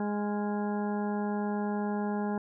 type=harmonic tone with a mistuned harmonic; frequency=207 Hz; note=G#3; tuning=5 cents flat; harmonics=1 / 2 / 3 / 4 / 5 / 7 / 8; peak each=-30 / -36 / -42 / -37 / -45 / -47 / -48 dBFS; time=0-2.38 s; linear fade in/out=2 ms; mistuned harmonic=7; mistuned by=-53 cents; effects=none